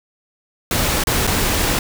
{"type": "noise with dropouts", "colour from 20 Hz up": "pink", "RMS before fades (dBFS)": -18, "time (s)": [0.71, 1.79], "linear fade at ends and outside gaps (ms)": 2, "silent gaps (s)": [[1.038, 1.07], [1.269, 1.274]], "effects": []}